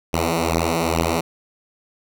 5% pulse beating tone pair, 81.8 / 84.1 Hz, E2 / E2, -13 / +35 cents, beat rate 2.3 Hz, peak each -10 dBFS, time 0.13-1.21 s, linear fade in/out 10 ms, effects none

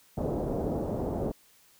white low-pass noise, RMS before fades -31 dBFS, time 0.17-1.32 s, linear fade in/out 10 ms, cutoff 590 Hz, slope 24 dB/octave, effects white hiss -61 dBFS RMS until 1.79 s

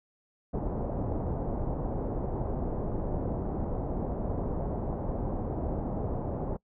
pink low-pass noise, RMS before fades -32 dBFS, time 0.53-6.57 s, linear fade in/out 10 ms, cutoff 770 Hz, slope 24 dB/octave, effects noise-tail reverb RT60 0.1 s tail -23 dB re dry

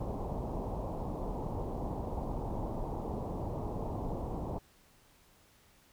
pink low-pass noise, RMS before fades -37 dBFS, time 0-4.59 s, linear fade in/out 10 ms, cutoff 980 Hz, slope 48 dB/octave, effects pink hiss -64 dBFS RMS until 5.92 s

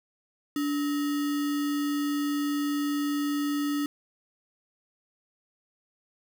sine tone with sample-and-hold, 290 Hz, D4, 22 cents flat, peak -25 dBFS, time 0.56-3.86 s, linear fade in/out 2 ms, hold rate 1575 Hz, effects none

